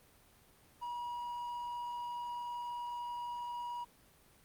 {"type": "tone", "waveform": "triangle", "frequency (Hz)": 962, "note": "B5", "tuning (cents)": -46, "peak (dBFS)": -36, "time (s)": [0.81, 3.85], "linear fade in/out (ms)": 20, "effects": ["pink hiss -64 dBFS RMS until 4.44 s", "Opus 32 kbps"]}